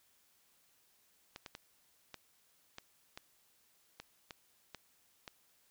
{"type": "clicks", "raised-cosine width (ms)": 0.2, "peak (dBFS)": -28, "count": 10, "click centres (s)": [1.361, 1.462, 1.551, 2.143, 2.784, 3.175, 4, 4.308, 4.747, 5.278], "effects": ["white hiss -71 dBFS RMS until 5.7 s"]}